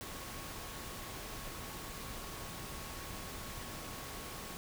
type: tone in noise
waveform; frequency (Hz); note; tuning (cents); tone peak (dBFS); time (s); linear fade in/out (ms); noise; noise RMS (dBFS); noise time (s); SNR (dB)
sine; 1102; C#6; -11; -54; 0.01-4.57; 0; pink; -45; 0.01-4.57; -12
effects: none